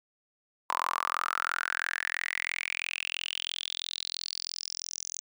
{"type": "tone with high-pass filter sweep", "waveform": "sawtooth", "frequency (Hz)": 43, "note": "F1", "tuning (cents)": -26, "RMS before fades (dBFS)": -34, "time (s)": [0.69, 5.2], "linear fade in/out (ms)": 10, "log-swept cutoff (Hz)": [1000, 6500], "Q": 8, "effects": []}